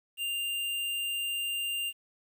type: tone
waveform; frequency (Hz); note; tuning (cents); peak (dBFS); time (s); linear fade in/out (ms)
square; 2794; F7; 0; -31; 0.17-1.93; 50
effects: 10-bit